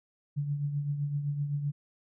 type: tone with tremolo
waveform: sine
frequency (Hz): 144.4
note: D3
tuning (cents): -29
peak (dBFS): -26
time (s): 0.36-1.72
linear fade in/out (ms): 20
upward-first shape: triangle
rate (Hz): 7.8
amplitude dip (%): 60
effects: none